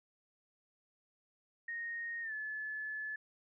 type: tone with pitch glide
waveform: sine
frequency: 1860 to 1725.4 Hz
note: A#6 to A6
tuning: -4 to -34 cents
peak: -38 dBFS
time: 1.68-3.16 s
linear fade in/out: 5 ms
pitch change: -130 cents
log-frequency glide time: 2.22-2.33 s
effects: none